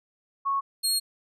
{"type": "tone pair in turn", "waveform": ["sine", "25% pulse"], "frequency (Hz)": [1103, 4277], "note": ["C#6", "C8"], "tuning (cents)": [-9, 37], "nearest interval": "octave + major seventh", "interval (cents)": 2346, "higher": "second", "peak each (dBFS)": [-23, -18], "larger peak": "second", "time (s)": [[0.45, 0.61], [0.83, 1]], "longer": "second", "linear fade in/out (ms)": 20, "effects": []}